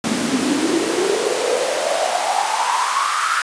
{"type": "noise with high-pass filter sweep", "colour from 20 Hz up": "pink", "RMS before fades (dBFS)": -19, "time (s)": [0.04, 3.42], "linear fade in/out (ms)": 2, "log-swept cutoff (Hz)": [220, 1400], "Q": 7.6, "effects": ["resampled to 22050 Hz"]}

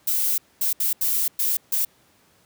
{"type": "noise bursts at uneven times", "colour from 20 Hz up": "violet", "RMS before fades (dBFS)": -22, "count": 6, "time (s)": [[0.07, 0.38], [0.61, 0.73], [0.8, 0.93], [1.01, 1.28], [1.39, 1.57], [1.72, 1.85]], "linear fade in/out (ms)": 5, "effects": ["pink hiss -59 dBFS RMS until 2.45 s", "high-pass 100 Hz 12 dB/octave"]}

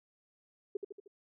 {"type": "tone with echo", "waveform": "sine", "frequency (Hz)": 402.3, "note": "G4", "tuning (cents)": 45, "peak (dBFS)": -31, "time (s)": [0.75, 0.77], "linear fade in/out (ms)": 5, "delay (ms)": 77, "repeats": 4, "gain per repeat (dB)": -5, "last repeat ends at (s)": 1.078, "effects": []}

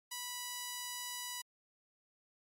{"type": "tone", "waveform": "5% pulse", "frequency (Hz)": 982, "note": "B5", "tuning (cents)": -10, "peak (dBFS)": -28, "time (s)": [0.11, 1.42], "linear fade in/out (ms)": 10, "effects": ["MP3 64 kbps"]}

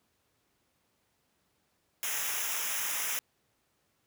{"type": "noise with comb filter", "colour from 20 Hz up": "white", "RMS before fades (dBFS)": -33, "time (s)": [2.03, 3.19], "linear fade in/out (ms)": 0, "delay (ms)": 0.23, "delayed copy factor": -0.85, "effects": ["pink hiss -74 dBFS RMS until 4.06 s", "high-pass 80 Hz 12 dB/octave"]}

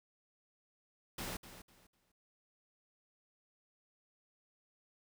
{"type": "noise with echo", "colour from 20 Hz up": "pink", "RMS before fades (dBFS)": -42, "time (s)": [1.18, 1.37], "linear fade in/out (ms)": 5, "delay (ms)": 250, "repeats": 3, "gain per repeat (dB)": -12, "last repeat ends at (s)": 2.12, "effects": []}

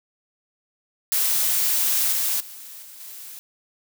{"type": "noise with level steps", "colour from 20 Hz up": "blue", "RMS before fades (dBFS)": [-21, -23, -40, -43, -39], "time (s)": [1.12, 3.39], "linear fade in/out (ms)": 0, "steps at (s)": [2.12, 2.4, 2.82, 3], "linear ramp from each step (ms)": 5, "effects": []}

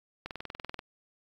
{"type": "click train", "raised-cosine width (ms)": 0.3, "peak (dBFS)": -22, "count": 12, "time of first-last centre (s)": [0.26, 0.791], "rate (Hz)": 20.7, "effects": ["AAC 64 kbps"]}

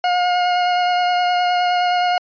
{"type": "tone with vibrato", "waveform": "40% pulse", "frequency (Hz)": 716, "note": "F5", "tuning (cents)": 43, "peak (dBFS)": -14, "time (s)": [0.04, 2.18], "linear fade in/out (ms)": 2, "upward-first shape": "sine", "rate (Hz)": 9.6, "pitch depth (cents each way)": 14, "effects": ["resampled to 11025 Hz"]}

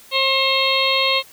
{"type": "harmonic tone", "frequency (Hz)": 535, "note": "C5", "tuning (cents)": 38, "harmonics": [1, 2, 4, 5, 6, 7, 8], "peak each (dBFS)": [-23, -23, -23, -23, -23, -23, -23], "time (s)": [0.11, 1.23], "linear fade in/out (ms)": 50, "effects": ["white hiss -46 dBFS RMS until 1.32 s"]}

